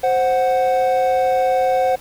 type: tone pair together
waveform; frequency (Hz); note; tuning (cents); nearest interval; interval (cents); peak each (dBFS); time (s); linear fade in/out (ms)
triangle; 523.3 / 740.1; C5 / F#5; 0 / 0; tritone; 600; -15; 0.03-1.96; 10
effects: pink hiss -42 dBFS RMS until 2 s